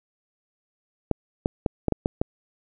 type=clicks; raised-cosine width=2 ms; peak=-8 dBFS; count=7; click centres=1.113 / 1.459 / 1.662 / 1.883 / 1.923 / 2.059 / 2.215 s; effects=none